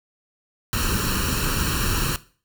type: noise with comb filter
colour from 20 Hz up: pink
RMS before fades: -23 dBFS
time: 0.73-2.16 s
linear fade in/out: 0 ms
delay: 0.71 ms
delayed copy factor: +0.8
effects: noise-tail reverb RT60 0.4 s tail -17 dB re dry